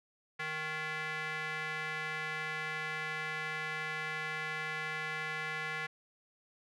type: tone with band-pass filter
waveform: square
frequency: 155.7 Hz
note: D#3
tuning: 2 cents sharp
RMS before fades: -38 dBFS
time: 0.39-5.87 s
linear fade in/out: 10 ms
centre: 1900 Hz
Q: 2.6
effects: none